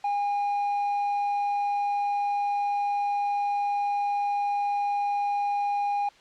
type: tone with quantisation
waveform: triangle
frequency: 814 Hz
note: G#5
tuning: 35 cents flat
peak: -22 dBFS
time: 0.04-6.09 s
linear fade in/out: 5 ms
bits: 8
effects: white hiss -55 dBFS RMS until 6.2 s + low-pass 4000 Hz 12 dB/octave